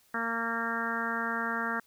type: harmonic tone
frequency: 230 Hz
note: A#3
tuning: 23 cents flat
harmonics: 1 / 2 / 3 / 4 / 5 / 6 / 7 / 8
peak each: -37 / -41 / -41 / -39 / -38 / -35 / -35 / -38 dBFS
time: 0.14-1.8 s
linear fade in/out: 5 ms
effects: white hiss -65 dBFS RMS until 1.86 s